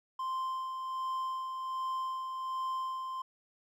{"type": "tone with tremolo", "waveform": "triangle", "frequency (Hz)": 1044, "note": "C6", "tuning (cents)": -4, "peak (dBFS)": -30, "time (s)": [0.19, 3.22], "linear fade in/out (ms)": 5, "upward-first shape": "sine", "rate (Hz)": 1.3, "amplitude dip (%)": 40, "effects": []}